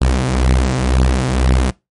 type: beating tone pair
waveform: sawtooth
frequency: 63.1 / 65.1 Hz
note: B1 / C2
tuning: +38 / -8 cents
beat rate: 2 Hz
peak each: -11 dBFS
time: 0.01-1.71 s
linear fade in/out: 10 ms
effects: noise-tail reverb RT60 0.2 s tail -21 dB re dry + MP3 48 kbps